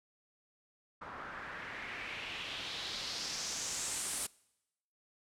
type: noise with low-pass filter sweep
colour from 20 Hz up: white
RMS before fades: -41 dBFS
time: 1.01-4.27 s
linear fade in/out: 10 ms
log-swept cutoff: 1200 to 10000 Hz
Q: 2.7
effects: noise-tail reverb RT60 0.9 s tail -24 dB re dry